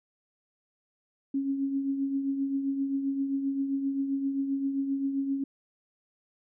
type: tone with tremolo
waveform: sine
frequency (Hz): 274.3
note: C#4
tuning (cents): -18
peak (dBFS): -24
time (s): 1.34-5.44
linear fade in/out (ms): 5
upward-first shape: triangle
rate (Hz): 7.6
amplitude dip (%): 55
effects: none